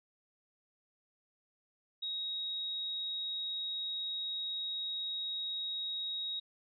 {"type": "tone", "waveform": "sine", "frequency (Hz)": 3786, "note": "A#7", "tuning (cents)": 26, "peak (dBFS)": -35, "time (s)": [2.02, 6.4], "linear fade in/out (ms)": 10, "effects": []}